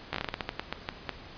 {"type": "slowing click train", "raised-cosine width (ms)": 0.3, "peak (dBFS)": -14, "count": 14, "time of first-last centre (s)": [0.13, 1.093], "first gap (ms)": 14, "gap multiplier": 1.25, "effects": ["pink hiss -47 dBFS RMS until 1.37 s", "resampled to 11025 Hz"]}